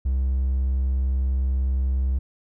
triangle tone, 65.5 Hz, C2, 2 cents sharp, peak -17 dBFS, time 0.05-2.19 s, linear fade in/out 10 ms, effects tanh soft clip ceiling -13 dBFS

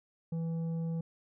sine tone with tanh clipping, 164.81 Hz, E3, in tune, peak -33 dBFS, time 0.32-1.01 s, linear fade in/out 5 ms, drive 7 dB, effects none

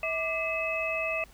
sine tone cluster, 645 / 1181 / 2041 / 2579 Hz, E5 / D6 / C7 / E7, -38 / +9 / -44 / -39 cents, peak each -32 / -38 / -39 / -30 dBFS, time 0.03-1.24 s, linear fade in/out 2 ms, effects added 50 Hz sine -54 dBFS peak until 1.33 s + pink hiss -57 dBFS RMS until 1.33 s

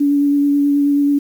sine tone with vibrato, 285.6 Hz, D4, 48 cents flat, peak -11 dBFS, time 0-1.19 s, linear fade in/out 10 ms, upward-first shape sine, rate 9.3 Hz, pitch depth 12 cents each way, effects 7-bit

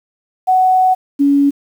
sine tone pair in turn, 745 / 282.1 Hz, F#5 / C#4, +12 / +30 cents, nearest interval octave + perfect fourth, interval 1682 cents, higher first, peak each -8 dBFS, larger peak neither, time 0.47-0.95 / 1.19-1.51 s, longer first, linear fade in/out 20 ms, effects 7-bit

